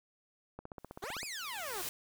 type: click train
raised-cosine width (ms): 1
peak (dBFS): -30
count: 11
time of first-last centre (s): 0.59-1.231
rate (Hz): 15.6
type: noise with exponential growth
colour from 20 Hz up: white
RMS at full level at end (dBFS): -38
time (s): 0.78-1.89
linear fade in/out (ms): 2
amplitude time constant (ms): 240
type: exponential two-way sweep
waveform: 15% pulse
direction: up then down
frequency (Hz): 342.6 to 2620 to 342.6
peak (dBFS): -33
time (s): 1.02-1.82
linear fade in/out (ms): 10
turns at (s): 1.24
effects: none